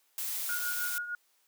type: noise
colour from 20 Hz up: blue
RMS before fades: -35 dBFS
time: 0.18-0.98 s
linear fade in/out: 0 ms
type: tone with tremolo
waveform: sine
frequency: 1439 Hz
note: F#6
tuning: 49 cents flat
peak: -31 dBFS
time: 0.49-1.15 s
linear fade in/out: 2 ms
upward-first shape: triangle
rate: 6.5 Hz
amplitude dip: 65%
effects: white hiss -70 dBFS RMS until 1.47 s + high-pass 400 Hz 12 dB/octave